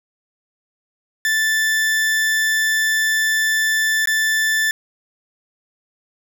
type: tone with dropouts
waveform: 40% pulse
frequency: 1760 Hz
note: A6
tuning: in tune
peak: -15 dBFS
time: 1.25-4.71 s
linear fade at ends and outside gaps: 1 ms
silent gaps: 4.057-4.073 s
effects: none